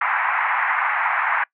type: band-pass noise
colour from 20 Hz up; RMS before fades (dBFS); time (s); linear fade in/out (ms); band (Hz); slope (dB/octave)
pink; -21; 0.01-1.44; 5; 820 to 2200; 48
effects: noise-tail reverb RT60 0.1 s tail -23 dB re dry